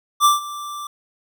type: tone with ADSR envelope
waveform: square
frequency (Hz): 1174.7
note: D6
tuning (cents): 0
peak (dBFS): -10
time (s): 0.2-0.87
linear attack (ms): 49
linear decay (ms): 150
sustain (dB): -19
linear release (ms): 3
effects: none